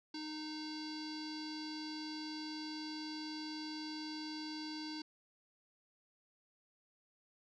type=tone with low-pass filter; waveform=square; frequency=308 Hz; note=D#4; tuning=17 cents flat; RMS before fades=-44 dBFS; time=0.14-5.02 s; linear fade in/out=5 ms; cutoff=4600 Hz; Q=8.4; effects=none